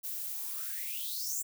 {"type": "noise with high-pass filter sweep", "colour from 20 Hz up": "violet", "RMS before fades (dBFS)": -37, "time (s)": [0.03, 1.43], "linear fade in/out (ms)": 20, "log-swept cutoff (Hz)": [350, 7900], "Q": 8.9, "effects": []}